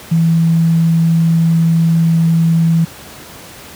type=tone; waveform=sine; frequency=164.81 Hz; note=E3; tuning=in tune; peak=-8 dBFS; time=0.11-2.85 s; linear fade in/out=10 ms; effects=pink hiss -34 dBFS RMS until 3.75 s + high-pass 80 Hz 12 dB/octave